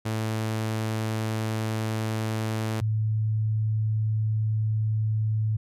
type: tone pair in turn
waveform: sawtooth / sine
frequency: 110 / 108.8 Hz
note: A2 / A2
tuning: 0 / -19 cents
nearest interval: unison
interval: 19 cents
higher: first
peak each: -22 dBFS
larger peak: neither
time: 0.05-2.81 / 2.81-5.57 s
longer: neither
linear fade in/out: 10 ms
effects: resampled to 32000 Hz